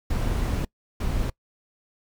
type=noise bursts at uneven times; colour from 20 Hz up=brown; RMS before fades=-25 dBFS; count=2; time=0.1-0.65 / 1-1.3 s; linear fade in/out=5 ms; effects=noise-tail reverb RT60 0.1 s tail -24 dB re dry